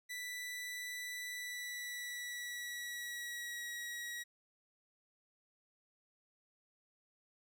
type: tone with pitch glide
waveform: sawtooth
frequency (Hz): 1975.5 to 1911.5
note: B6 to A#6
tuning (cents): 0 to +43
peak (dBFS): -38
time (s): 0.09-4.24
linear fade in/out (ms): 20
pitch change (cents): -57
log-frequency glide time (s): 1.3-3.69
effects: none